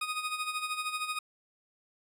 20% pulse tone with tremolo, 1244.5 Hz, D#6, in tune, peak -25 dBFS, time 0.01-1.19 s, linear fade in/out 5 ms, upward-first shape sine, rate 13 Hz, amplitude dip 65%, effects resampled to 32000 Hz

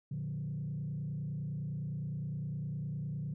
sine tone with frequency modulation, 146.83 Hz, D3, in tune, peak -34 dBFS, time 0.11-3.34 s, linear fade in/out 5 ms, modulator 29.8 Hz, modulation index 0.95, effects tanh soft clip ceiling -31 dBFS

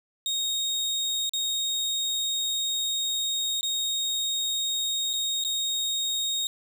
30% pulse tone with dropouts, 3729 Hz, A#7, in tune, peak -23 dBFS, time 0.26-6.47 s, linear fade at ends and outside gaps 1 ms, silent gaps 1.294-1.335 / 3.61-3.63 / 5.132-5.136 / 5.439-5.448 s, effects none

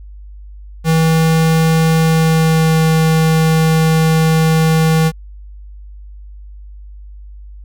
square tone with pitch glide, 161.4 to 160.1 Hz, E3 to D#3, -36 to +50 cents, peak -10 dBFS, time 0.84-5.12 s, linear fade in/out 50 ms, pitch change -14 cents, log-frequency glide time 1.98-2.81 s, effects added 50 Hz sine -31 dBFS peak until 7.64 s

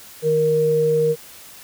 sine tone pair together, 155.56 / 467.8 Hz, D#3 / A#4, 0 / +6 cents, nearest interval octave + perfect fifth, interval 1906 cents, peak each -24 / -15 dBFS, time 0.22-1.16 s, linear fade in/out 50 ms, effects white hiss -42 dBFS RMS until 1.63 s

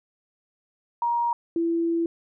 sine tone pair in turn, 945 / 334.7 Hz, A#5 / E4, +23 / +26 cents, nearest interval octave + tritone, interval 1797 cents, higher first, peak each -21 dBFS, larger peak neither, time 1.02-1.33 / 1.56-2.06 s, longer second, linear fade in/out 2 ms, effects none

